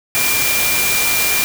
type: tone in noise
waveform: sine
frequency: 2385 Hz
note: D7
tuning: 26 cents sharp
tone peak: -19 dBFS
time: 0.15-1.44 s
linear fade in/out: 0 ms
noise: white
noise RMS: -17 dBFS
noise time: 0.15-1.44 s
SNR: -5 dB
effects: none